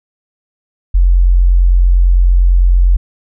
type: tone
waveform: sine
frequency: 44.45 Hz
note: F1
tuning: 31 cents sharp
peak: -5 dBFS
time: 0.94-2.97 s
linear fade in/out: 10 ms
effects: none